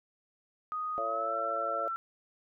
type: tone with pitch glide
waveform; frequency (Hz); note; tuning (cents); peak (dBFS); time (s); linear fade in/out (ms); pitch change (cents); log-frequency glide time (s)
sine; 1244.5 to 1341.5; D#6 to E6; 0 to +30; -32; 0.72-1.96; 0; +130; 1.01-1.35
type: harmonic tone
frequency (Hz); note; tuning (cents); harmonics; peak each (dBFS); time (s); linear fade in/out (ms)
112.9; A2; +45; 3 / 4 / 5 / 6; -48 / -42 / -36 / -36; 0.98-1.88; 0
effects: none

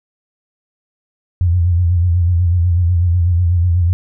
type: tone with vibrato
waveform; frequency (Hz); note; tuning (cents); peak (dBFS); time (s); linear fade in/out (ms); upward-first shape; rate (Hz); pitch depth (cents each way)
sine; 87.31; F2; 0; -10; 1.41-3.93; 0; sine; 8.1; 72
effects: none

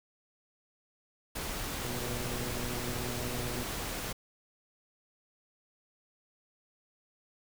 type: noise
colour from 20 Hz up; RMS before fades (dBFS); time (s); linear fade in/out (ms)
pink; -37; 1.35-4.13; 10
type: click train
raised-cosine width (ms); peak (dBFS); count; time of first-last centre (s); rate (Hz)
2; -29; 218; 1.85-3.629; 122
effects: none

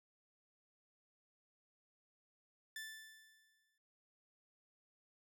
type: tone with exponential decay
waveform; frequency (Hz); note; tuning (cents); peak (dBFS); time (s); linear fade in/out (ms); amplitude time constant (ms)
sawtooth; 1760; A6; 0; -40; 2.76-3.78; 2; 220
effects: none

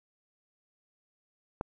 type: click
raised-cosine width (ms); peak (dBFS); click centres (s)
1; -18; 1.611
effects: none

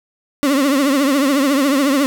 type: tone with vibrato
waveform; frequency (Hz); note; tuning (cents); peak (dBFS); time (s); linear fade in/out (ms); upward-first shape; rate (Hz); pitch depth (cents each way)
35% pulse; 277.2; C#4; 0; -11; 0.43-2.06; 0; triangle; 14; 130
effects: none

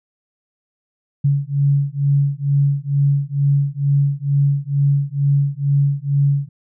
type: beating tone pair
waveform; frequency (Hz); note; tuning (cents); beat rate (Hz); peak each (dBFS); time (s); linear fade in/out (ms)
sine; 140 / 142.2; C#3 / C#3; +18 / +45; 2.2; -17; 1.24-6.49; 10
effects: none

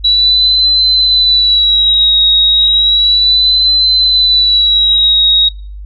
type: tone with vibrato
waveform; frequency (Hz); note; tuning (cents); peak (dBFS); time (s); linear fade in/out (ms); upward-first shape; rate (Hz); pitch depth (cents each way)
sine; 3915; B7; -16; -6; 0.04-5.49; 10; sine; 0.33; 60
effects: noise-tail reverb RT60 0.4 s tail -21 dB re dry + added 50 Hz sine -24 dBFS peak until 5.85 s

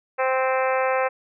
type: harmonic tone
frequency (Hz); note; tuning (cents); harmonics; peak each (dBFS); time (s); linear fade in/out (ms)
261; C4; -4; 2 / 3 / 4 / 5 / 6 / 7 / 8 / 9 / 10; -22 / -26 / -28 / -30 / -32 / -33 / -34 / -35 / -36; 0.18-1.09; 20
effects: none

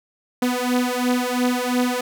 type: beating tone pair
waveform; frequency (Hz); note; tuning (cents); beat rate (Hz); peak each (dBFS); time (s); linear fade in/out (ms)
sawtooth; 246.9 / 249.8; B3 / B3; 0 / +20; 2.9; -18; 0.42-2.01; 5
effects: none

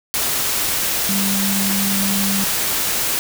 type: tone in noise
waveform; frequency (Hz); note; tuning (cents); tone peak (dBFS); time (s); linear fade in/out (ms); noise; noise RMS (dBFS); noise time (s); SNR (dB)
sine; 197.1; G3; +10; -20; 1.09-2.44; 0; white; -20; 0.14-3.19; -3
effects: none

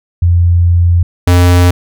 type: tone pair in turn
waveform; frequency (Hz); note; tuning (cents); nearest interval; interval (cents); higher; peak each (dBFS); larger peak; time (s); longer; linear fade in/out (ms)
sine / square; 86.7 / 88.62; F2 / F2; -12 / +26; unison; 38; second; -5; neither; 0.22-1.03 / 1.27-1.71; first; 5
effects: none

